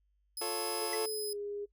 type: tone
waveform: 15% pulse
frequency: 5050 Hz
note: D#8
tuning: 25 cents sharp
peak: -32 dBFS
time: 0.37-1.33 s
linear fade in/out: 2 ms
type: chord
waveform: 25% pulse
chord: F augmented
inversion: none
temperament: equal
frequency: 349.2 / 440 / 554.4 Hz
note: F4 / A4 / C#5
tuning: 0 / 0 / 0 cents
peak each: -37 / -34 / -39 dBFS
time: 0.41-1.06 s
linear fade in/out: 5 ms
type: tone with pitch glide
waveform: sine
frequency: 435.8 to 409 Hz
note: A4 to G#4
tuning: -17 to -26 cents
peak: -36 dBFS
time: 0.81-1.66 s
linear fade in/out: 20 ms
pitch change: -109 cents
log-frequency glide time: 1.06-1.37 s
type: tone with exponential decay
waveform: square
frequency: 2000 Hz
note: B6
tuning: 21 cents sharp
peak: -34 dBFS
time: 0.93-1 s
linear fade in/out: 1 ms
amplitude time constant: 15 ms
effects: noise-tail reverb RT60 0.1 s tail -23 dB re dry + added 50 Hz sine -70 dBFS peak until 1.72 s